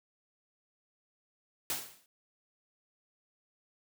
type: noise with exponential decay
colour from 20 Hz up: white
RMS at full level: -31 dBFS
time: 1.7-2.06 s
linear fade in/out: 1 ms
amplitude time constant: 77 ms
effects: high-pass 100 Hz 12 dB/octave